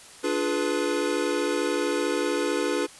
square chord, D diminished seventh, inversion none, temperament equal with one note detuned, 293.7 / 349.2 / 422.6 / 493.9 Hz, D4 / F4 / Ab4 / Cb5, 0 / 0 / +30 / 0 cents, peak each -30 dBFS, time 0.23-2.87 s, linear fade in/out 20 ms, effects white hiss -47 dBFS RMS until 2.99 s + resampled to 24000 Hz

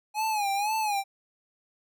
square tone with vibrato, 833 Hz, G#5, 5 cents sharp, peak -26 dBFS, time 0.14-1.04 s, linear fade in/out 50 ms, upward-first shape sine, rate 2 Hz, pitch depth 100 cents each way, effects none

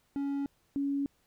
triangle / sine tone pair in turn, 280 / 280 Hz, C#4 / C#4, +18 / +18 cents, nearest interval unison, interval 0 cents, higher neither, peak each -28 dBFS, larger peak neither, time 0.16-0.46 / 0.76-1.06 s, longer neither, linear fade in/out 0 ms, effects pink hiss -71 dBFS RMS until 1.26 s

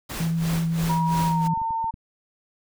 pink noise with tremolo, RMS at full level -31 dBFS, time 0.09-1.48 s, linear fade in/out 10 ms, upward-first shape sine, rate 2.9 Hz, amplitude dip 85%
sine tone with vibrato, 164.81 Hz, E3, in tune, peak -21 dBFS, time 0.2-1.54 s, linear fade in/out 5 ms, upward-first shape square, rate 7.9 Hz, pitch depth 8 cents each way
sine tone with pitch glide, 958 to 905.3 Hz, A#5 to A5, +47 to +49 cents, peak -23 dBFS, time 0.89-1.91 s, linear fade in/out 10 ms, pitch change -98 cents, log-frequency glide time 1.23-1.48 s
clicks, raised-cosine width 5 ms, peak -28 dBFS, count 5, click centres 1.575 / 1.617 / 1.707 / 1.843 / 1.941 s
effects none

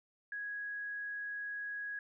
sine tone, 1661.2 Hz, G#6, in tune, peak -38 dBFS, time 0.32-1.99 s, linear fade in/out 2 ms, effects none

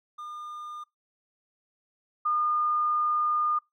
triangle / sine tone pair in turn, 1210 / 1215.9 Hz, D#6 / D#6, -49 / -40 cents, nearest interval unison, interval 9 cents, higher second, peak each -35 / -23 dBFS, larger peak second, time 0.18-0.84 / 2.25-3.59 s, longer second, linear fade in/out 10 ms, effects noise-tail reverb RT60 0.2 s tail -24 dB re dry

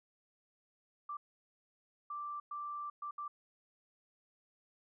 sine tone bursts at uneven times, 1174.7 Hz, D6, in tune, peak -39 dBFS, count 5, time 1.09-1.17 / 2.1-2.4 / 2.51-2.9 / 3.02-3.11 / 3.18-3.28 s, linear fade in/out 5 ms, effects none

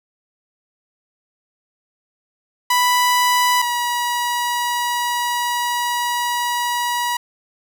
sawtooth tone pair in turn, 987.8 / 965.2 Hz, B5 / B5, 0 / -40 cents, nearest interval unison, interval 40 cents, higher first, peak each -10 / -15 dBFS, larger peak first, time 2.7-3.62 / 3.62-7.17 s, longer second, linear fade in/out 5 ms, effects none

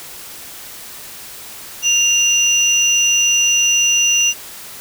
sine tone pair together, 2794 / 5920 Hz, F7 / F#8, 0 / 0 cents, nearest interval octave + minor second, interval 1300 cents, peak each -14 dBFS, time 1.82-4.34 s, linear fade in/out 50 ms, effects white hiss -34 dBFS RMS until 4.8 s

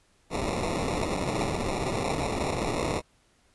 blue noise with sample-and-hold, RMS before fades -29 dBFS, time 0.3-3.02 s, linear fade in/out 50 ms, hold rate 1575 Hz, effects pink hiss -65 dBFS RMS until 3.54 s + resampled to 24000 Hz

